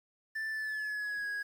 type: tone with pitch glide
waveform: triangle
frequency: 1765 to 1656.3 Hz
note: A6 to G#6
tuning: +5 to -5 cents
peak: -32 dBFS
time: 0.35-1.43 s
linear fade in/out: 10 ms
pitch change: -110 cents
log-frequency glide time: 0.49-1.26 s
effects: 10-bit